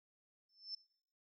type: tone with exponential growth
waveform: sine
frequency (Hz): 5300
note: E8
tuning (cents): +9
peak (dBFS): -39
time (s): 0.49-0.75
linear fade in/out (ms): 5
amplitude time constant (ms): 55
effects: noise-tail reverb RT60 0.7 s tail -23 dB re dry

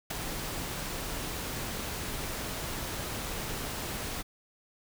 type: noise with ADSR envelope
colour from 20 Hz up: pink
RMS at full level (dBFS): -30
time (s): 0.1-4.23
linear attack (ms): 10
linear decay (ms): 6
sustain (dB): -6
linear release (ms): 23
effects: none

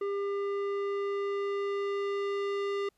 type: tone with low-pass filter sweep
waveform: square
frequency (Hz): 400.3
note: G4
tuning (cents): +36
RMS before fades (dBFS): -32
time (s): 0.01-2.89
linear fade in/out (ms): 5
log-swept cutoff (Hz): 1400 to 3400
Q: 0.72
effects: pink hiss -74 dBFS RMS until 2.97 s + resampled to 32000 Hz

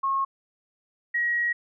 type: tone pair in turn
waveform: sine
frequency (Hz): 1086 / 1901.2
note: C#6 / A#6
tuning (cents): -36 / +34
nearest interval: minor seventh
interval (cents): 970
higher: second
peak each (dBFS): -22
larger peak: neither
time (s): 0.03-0.25 / 1.14-1.53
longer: second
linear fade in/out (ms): 10
effects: none

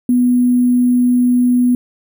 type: tone with sample-and-hold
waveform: sine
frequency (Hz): 246.9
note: B3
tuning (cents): 0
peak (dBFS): -9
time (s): 0.09-1.75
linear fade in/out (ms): 2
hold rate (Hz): 11025
effects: none

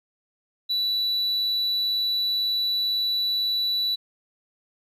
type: tone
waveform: sine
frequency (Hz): 3951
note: B7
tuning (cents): 0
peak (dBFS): -19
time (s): 0.69-3.96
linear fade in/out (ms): 20
effects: tanh soft clip ceiling -21 dBFS + 10-bit

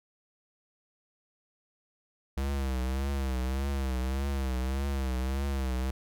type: tone with vibrato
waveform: square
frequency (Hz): 66.5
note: C2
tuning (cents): +29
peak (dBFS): -29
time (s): 2.37-5.91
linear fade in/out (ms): 5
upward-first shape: triangle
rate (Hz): 1.7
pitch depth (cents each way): 100
effects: none

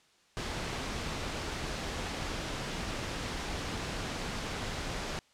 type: noise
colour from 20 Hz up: pink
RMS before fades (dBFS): -36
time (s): 0.37-5.19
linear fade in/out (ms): 0
effects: white hiss -65 dBFS RMS until 5.33 s + low-pass 6000 Hz 12 dB/octave

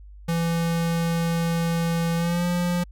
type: tone with pitch glide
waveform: square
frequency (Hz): 167.5 to 175.73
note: E3 to F3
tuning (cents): +28 to +11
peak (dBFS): -22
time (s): 0.28-2.84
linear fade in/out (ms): 10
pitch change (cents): +83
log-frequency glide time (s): 2.16-2.45
effects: added 50 Hz sine -41 dBFS peak until 2.91 s

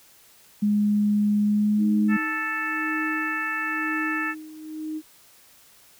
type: tone with pitch glide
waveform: sine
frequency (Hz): 207.7 to 211.3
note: G#3 to G#3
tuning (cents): 0 to +30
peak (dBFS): -18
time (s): 0.62-2.17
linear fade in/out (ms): 10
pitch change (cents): +30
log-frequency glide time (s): 1.42-1.89
type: tone with tremolo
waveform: sine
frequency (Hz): 311.1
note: D#4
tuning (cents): 0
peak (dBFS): -27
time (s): 1.77-5.02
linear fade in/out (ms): 50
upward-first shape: sine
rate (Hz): 1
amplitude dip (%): 75
type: harmonic tone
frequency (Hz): 440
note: A4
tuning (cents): 0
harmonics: 2 / 3 / 4 / 5 / 6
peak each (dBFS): -39 / -31 / -27 / -36 / -34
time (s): 2.08-4.35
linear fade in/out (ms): 50
effects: white hiss -54 dBFS RMS until 5.99 s

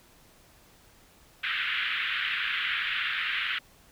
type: band-pass noise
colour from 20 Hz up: pink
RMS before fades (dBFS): -30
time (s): 1.43-3.59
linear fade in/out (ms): 10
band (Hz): 1400 to 3400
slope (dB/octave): 48
effects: pink hiss -58 dBFS RMS until 3.91 s

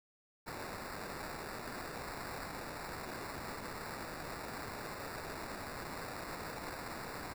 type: noise with sample-and-hold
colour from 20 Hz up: violet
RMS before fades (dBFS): -44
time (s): 0.46-7.34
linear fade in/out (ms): 20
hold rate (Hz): 3150
effects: none

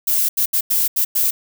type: noise bursts at uneven times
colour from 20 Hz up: violet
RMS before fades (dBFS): -17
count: 6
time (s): 0.07-0.29 / 0.37-0.46 / 0.53-0.61 / 0.7-0.88 / 0.96-1.05 / 1.15-1.31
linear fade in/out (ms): 10
effects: none

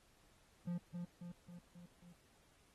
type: tone with echo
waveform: triangle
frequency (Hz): 174.61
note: F3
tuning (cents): 0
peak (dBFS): -36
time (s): 0.67-0.78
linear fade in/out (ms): 5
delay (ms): 270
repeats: 5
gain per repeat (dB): -4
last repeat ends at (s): 2.13
effects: pink hiss -71 dBFS RMS until 2.74 s + AAC 32 kbps

